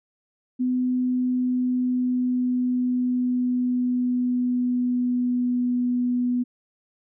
sine tone with pitch glide, 251.9 to 246.3 Hz, B3 to B3, +34 to -5 cents, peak -20 dBFS, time 0.59-6.44 s, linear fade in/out 20 ms, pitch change -39 cents, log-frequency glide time 0.83-5.77 s, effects none

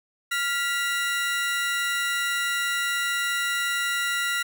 30% pulse tone pair together, 1396.9 / 1951.8 Hz, F6 / B6, 0 / -21 cents, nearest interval tritone, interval 579 cents, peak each -24 dBFS, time 0.31-4.43 s, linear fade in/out 10 ms, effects none

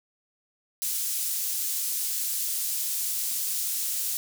pink high-pass noise, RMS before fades -29 dBFS, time 0.82-4.17 s, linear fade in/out 0 ms, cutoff 7700 Hz, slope 12 dB/octave, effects none

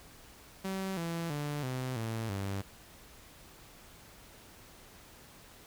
sawtooth tone with pitch steps, 191.4 / 167.59 / 146.74 / 128.48 / 112.5 / 98.5 Hz, G3 / E3 / D3 / C3 / A2 / G2, -41 / +29 / -1 / -31 / +39 / +9 cents, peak -30 dBFS, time 0.64-2.62 s, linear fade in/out 10 ms, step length 330 ms, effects pink hiss -55 dBFS RMS until 5.66 s

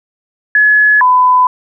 sine tone pair in turn, 1700 / 1003.6 Hz, G#6 / B5, +40 / +28 cents, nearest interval major sixth, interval 912 cents, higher first, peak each -5 dBFS, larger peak neither, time 0.55-1.01 / 1.01-1.47 s, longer neither, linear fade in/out 2 ms, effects none

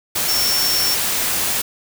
sine tone in noise, 5440 Hz, F8, 46 cents flat, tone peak -18 dBFS, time 0.28-0.95 s, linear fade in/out 10 ms, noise white, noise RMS -20 dBFS, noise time 0.15-1.62 s, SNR -1 dB, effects none

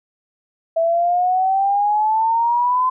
sine exponential sweep, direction up, 654 to 1029 Hz, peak -14 dBFS, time 0.76-2.9 s, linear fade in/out 10 ms, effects none

